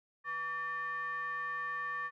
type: ring-modulated tone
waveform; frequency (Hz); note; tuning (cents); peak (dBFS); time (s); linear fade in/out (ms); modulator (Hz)
triangle; 324.5; E4; -27; -30; 0.24-2.11; 50; 1470
effects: none